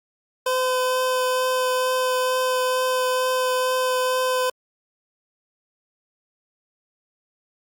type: tone with vibrato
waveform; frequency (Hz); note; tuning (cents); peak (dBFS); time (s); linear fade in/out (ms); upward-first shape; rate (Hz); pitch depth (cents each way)
25% pulse; 510; C5; -44; -16; 0.46-4.5; 5; triangle; 2.2; 9
effects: Opus 48 kbps